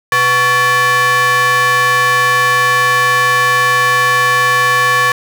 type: ring-modulated tone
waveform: square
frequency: 311.1 Hz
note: D#4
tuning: in tune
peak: -7 dBFS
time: 0.12-5.12 s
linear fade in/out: 2 ms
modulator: 1430 Hz
effects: none